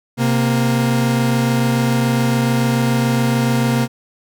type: tone pair together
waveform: 40% pulse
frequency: 130.1 / 233.2 Hz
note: C3 / A#3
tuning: -9 / +1 cents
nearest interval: minor seventh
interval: 1010 cents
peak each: -16 dBFS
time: 0.17-3.88 s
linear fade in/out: 50 ms
effects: none